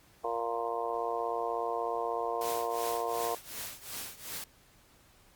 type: harmonic tone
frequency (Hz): 116.54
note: A#2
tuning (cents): 0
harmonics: 3 / 4 / 5 / 6 / 7 / 8 / 9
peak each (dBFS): -44 / -35 / -42 / -35 / -47 / -39 / -38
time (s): 0.24-3.35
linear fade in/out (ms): 5
type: noise with tremolo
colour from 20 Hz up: white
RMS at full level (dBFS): -38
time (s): 2.41-4.44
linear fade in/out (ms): 2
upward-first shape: triangle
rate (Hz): 2.7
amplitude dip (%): 90
effects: pink hiss -62 dBFS RMS until 5.35 s + Opus 48 kbps